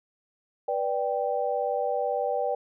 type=chord; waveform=sine; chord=G major; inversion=first; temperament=just; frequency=490 / 588 / 784 Hz; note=B4 / D5 / G5; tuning=-14 / +2 / 0 cents; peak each=-29 dBFS; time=0.68-2.55 s; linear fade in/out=5 ms; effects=none